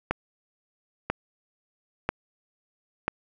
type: click train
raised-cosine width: 0.5 ms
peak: -9 dBFS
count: 4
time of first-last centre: 0.11-3.08 s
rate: 1.01 Hz
effects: none